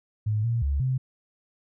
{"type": "tone with pitch steps", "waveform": "sine", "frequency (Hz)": [106.8, 116.7, 70.1, 129.8], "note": ["G#2", "A#2", "C#2", "C3"], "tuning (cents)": [49, 2, 20, -13], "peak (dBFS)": -22, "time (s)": [0.26, 0.98], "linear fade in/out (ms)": 10, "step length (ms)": 180, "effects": []}